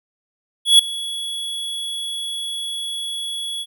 square tone with ADSR envelope, 3370 Hz, G#7, 25 cents sharp, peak -6 dBFS, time 0.65-3.66 s, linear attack 140 ms, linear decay 6 ms, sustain -19 dB, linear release 47 ms, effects none

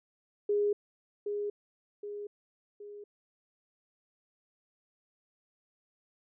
sine tone with echo, 411.9 Hz, G#4, 14 cents flat, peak -25 dBFS, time 0.49-0.73 s, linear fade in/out 5 ms, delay 770 ms, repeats 3, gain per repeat -6 dB, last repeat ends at 3.04 s, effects none

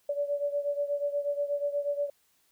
sine beating tone pair, 573 / 581.3 Hz, D5 / D5, -43 / -18 cents, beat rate 8.3 Hz, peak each -29 / -33 dBFS, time 0.09-2.1 s, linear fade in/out 5 ms, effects white hiss -69 dBFS RMS until 2.51 s

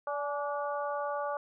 harmonic tone with a mistuned harmonic, 289.7 Hz, D4, 24 cents flat, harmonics 2 / 3 / 4 / 5, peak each -34 / -37 / -37 / -43 dBFS, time 0.07-1.37 s, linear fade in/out 2 ms, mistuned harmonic 3, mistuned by -39 cents, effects none

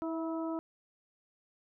harmonic tone with a mistuned harmonic, 324.5 Hz, E4, 27 cents flat, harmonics 1 / 2 / 3 / 4, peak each -34 / -40 / -44 / -46 dBFS, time 0.02-0.59 s, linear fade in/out 0 ms, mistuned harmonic 2, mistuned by +20 cents, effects none

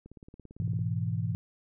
click train, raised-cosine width 3 ms, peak -35 dBFS, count 14, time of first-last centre 0.06-0.79 s, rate 17.8 Hz
sine chord, E major, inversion first, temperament equal with one note detuned, 104.91 / 123.47 / 164.81 Hz, G#2 / B2 / E3, +18 / 0 / 0 cents, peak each -31 / -33 / -33 dBFS, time 0.6-1.35 s, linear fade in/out 0 ms
effects none

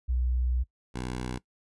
sine / 10% pulse tone pair in turn, 61.9 / 62.22 Hz, B1 / B1, +5 / +14 cents, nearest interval unison, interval 9 cents, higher second, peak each -24 dBFS, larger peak neither, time 0.08-0.64 / 0.94-1.39 s, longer first, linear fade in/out 20 ms, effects noise-tail reverb RT60 0.1 s tail -20 dB re dry + resampled to 24000 Hz

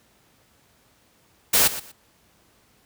white noise with echo, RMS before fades -17 dBFS, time 1.53-1.68 s, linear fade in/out 10 ms, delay 120 ms, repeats 2, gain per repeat -14 dB, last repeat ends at 1.92 s, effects pink hiss -60 dBFS RMS until 2.85 s + high-pass 60 Hz 12 dB/octave

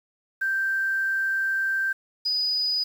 sine tone pair in turn, 1568 / 4962 Hz, G6 / D#8, 0 / -6 cents, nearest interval octave + minor sixth, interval 1994 cents, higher second, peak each -22 dBFS, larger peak neither, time 0.41-1.93 / 2.25-2.84 s, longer first, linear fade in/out 10 ms, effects 8-bit

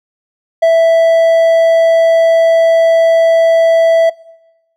triangle tone, 659.3 Hz, E5, in tune, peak -3 dBFS, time 0.62-4.1 s, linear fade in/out 10 ms, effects noise-tail reverb RT60 1.0 s tail -24 dB re dry

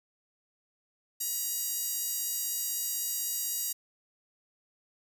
10% pulse tone with high-pass filter, 956 Hz, A#5, 43 cents sharp, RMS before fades -33 dBFS, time 1.2-3.73 s, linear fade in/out 10 ms, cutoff 9100 Hz, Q 2.9, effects none

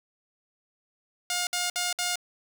5% pulse tone bursts, 712 Hz, F5, 33 cents sharp, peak -15 dBFS, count 4, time 1.3-2.157 s, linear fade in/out 2 ms, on 170 ms, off 59 ms, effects none

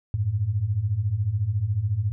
sine beating tone pair, 94 / 108 Hz, F#2 / A2, +28 / -32 cents, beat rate 14 Hz, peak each -27 / -23 dBFS, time 0.14-2.12 s, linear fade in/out 0 ms, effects none

